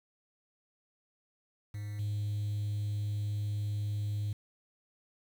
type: tone with level steps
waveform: triangle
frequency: 103.83 Hz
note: G#2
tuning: in tune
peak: -34 / -28 dBFS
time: 1.74-4.33 s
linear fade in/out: 5 ms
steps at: 1.99 s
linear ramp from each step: 5 ms
effects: tanh soft clip ceiling -26 dBFS + 9-bit